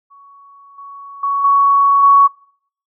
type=tone with level steps; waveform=sine; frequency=1118 Hz; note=C#6; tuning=14 cents sharp; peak=-40 / -31 / -14 / -8 / -5 dBFS; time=0.1-2.28 s; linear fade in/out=20 ms; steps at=0.78 / 1.23 / 1.44 / 2.03 s; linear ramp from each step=5 ms; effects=noise-tail reverb RT60 0.6 s tail -24 dB re dry